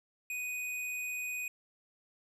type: tone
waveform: square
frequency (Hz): 2489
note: D#7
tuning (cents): 0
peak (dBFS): -36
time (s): 0.3-1.48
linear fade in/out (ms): 2
effects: resampled to 32000 Hz